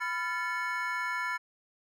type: tone cluster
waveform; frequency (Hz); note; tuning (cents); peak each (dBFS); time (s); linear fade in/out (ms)
triangle; 997 / 1382 / 1746 / 2202; B5 / F6 / A6 / C#7; +16 / -19 / -14 / -12; -34 / -34 / -33 / -37; 0-1.38; 20
effects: none